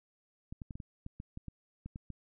clicks, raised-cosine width 5 ms, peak -30 dBFS, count 12, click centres 0.525 / 0.618 / 0.708 / 0.755 / 0.802 / 1.064 / 1.201 / 1.374 / 1.483 / 1.86 / 1.959 / 2.103 s, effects none

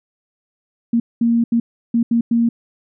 sine tone bursts at uneven times, 233.1 Hz, A#3, in tune, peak -12 dBFS, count 6, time 0.93-1 / 1.21-1.44 / 1.52-1.6 / 1.94-2.03 / 2.11-2.21 / 2.31-2.49 s, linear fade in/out 5 ms, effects none

